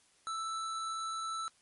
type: tone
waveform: square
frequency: 1321 Hz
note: E6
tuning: 3 cents sharp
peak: -36 dBFS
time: 0.27-1.48 s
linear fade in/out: 0 ms
effects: white hiss -67 dBFS RMS until 1.61 s + MP3 48 kbps